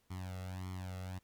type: tone with flanger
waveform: sawtooth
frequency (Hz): 92.5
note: F#2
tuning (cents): 0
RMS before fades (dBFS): -43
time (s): 0.1-1.19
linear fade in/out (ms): 10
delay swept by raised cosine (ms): 0.92 to 1.51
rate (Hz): 1.7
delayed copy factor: +0.95
effects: pink hiss -75 dBFS RMS until 1.23 s